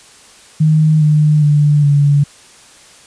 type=tone with pitch steps; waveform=sine; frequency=155.56 / 151.48 / 147.51 / 143.64 Hz; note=D#3 / D#3 / D3 / D3; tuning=0 / -46 / +8 / -38 cents; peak=-7 dBFS; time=0.6-2.24 s; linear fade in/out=10 ms; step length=410 ms; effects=white hiss -42 dBFS RMS until 3.06 s + resampled to 22050 Hz